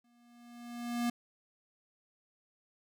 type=tone with exponential growth; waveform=square; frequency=238.7 Hz; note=A#3; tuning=41 cents sharp; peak=-29 dBFS; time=0.04-1.1 s; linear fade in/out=5 ms; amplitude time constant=230 ms; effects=none